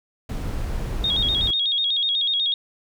brown noise, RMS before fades -27 dBFS, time 0.29-1.51 s, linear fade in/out 5 ms
sine tone with vibrato, 3500 Hz, A7, 10 cents flat, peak -19 dBFS, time 1.04-2.54 s, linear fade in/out 2 ms, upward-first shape square, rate 8.1 Hz, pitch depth 94 cents each way
effects none

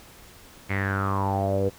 sawtooth tone with low-pass filter sweep, 98 Hz, G2, in tune, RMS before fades -25 dBFS, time 0.69-1.7 s, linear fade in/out 20 ms, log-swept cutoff 2200 to 460 Hz, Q 8.2, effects pink hiss -49 dBFS RMS until 1.78 s

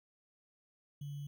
sine tone with sample-and-hold, 143.3 Hz, D3, 42 cents flat, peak -40 dBFS, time 1.01-1.27 s, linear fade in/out 5 ms, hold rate 3150 Hz, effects none

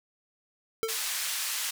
square tone with exponential decay, 447.5 Hz, A4, 29 cents sharp, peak -24 dBFS, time 0.83-1.01 s, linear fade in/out 0 ms, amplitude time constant 37 ms
white band-pass noise, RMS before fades -32 dBFS, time 0.88-1.71 s, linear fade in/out 10 ms, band 1300 to 11000 Hz, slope 12 dB/octave
effects none

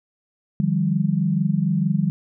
sine tone cluster, 152.4 / 174.6 / 199 Hz, D#3 / F3 / G3, -36 / 0 / +26 cents, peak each -22 dBFS, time 0.6-2.1 s, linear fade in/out 0 ms, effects none

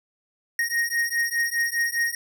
square beating tone pair, 1864.7 / 1869.6 Hz, A#6 / A#6, 0 / +5 cents, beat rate 4.9 Hz, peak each -26 dBFS, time 0.59-2.15 s, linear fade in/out 2 ms, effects none

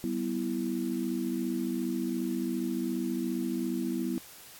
sine chord, E minor, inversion first, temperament equal with one note detuned, 192.3 / 246.9 / 329.6 Hz, G3 / B3 / E4, -33 / 0 / 0 cents, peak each -35 / -32 / -33 dBFS, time 0.04-4.18 s, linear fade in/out 0 ms, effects white hiss -50 dBFS RMS until 4.59 s + AAC 64 kbps

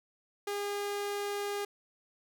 sawtooth tone, 406.8 Hz, G#4, 36 cents flat, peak -29 dBFS, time 0.47-1.65 s, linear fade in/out 5 ms, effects none

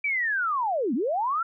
sine linear two-way sweep, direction down then up, 2345 to 207.7 to 1387 Hz, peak -23 dBFS, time 0.04-1.43 s, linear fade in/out 5 ms, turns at 0.94 s, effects none

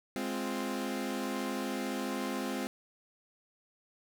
sawtooth chord, F minor, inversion first, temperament equal, 207.7 / 261.6 / 349.2 Hz, Ab3 / C4 / F4, 0 / 0 / 0 cents, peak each -34 / -32 / -36 dBFS, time 0.16-2.67 s, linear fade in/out 0 ms, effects none

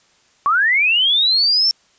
sine linear sweep, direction up, 1094 to 5480 Hz, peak -12 dBFS, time 0.46-1.71 s, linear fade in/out 0 ms, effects white hiss -56 dBFS RMS until 1.98 s + resampled to 16000 Hz

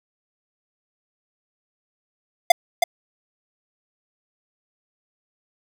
square tone with echo, 697 Hz, F5, 4 cents flat, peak -8 dBFS, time 2.5-2.52 s, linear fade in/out 5 ms, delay 320 ms, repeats 1, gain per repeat -6 dB, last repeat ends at 2.84 s, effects none

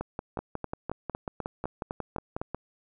two click trains, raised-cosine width 1 ms, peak -18 / -18 dBFS, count 9 / 15, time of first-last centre 0.39-2.415 / 0.01-2.546 s, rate 3.95 / 5.52 Hz, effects none

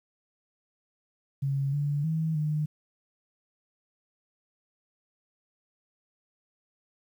sine tone with pitch steps, 138 / 144.8 / 160 / 151.9 Hz, C#3 / D3 / D#3 / D#3, -7 / -24 / +49 / -41 cents, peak -25 dBFS, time 1.42-2.66 s, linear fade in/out 10 ms, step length 310 ms, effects 10-bit

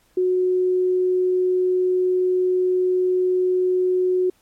sine tone, 366.6 Hz, F#4, 16 cents flat, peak -16 dBFS, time 0.17-4.3 s, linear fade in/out 5 ms, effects pink hiss -61 dBFS RMS until 4.41 s + MP3 64 kbps

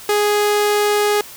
sawtooth tone, 415.3 Hz, G#4, in tune, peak -10 dBFS, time 0.09-1.21 s, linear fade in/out 2 ms, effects white hiss -37 dBFS RMS until 1.36 s

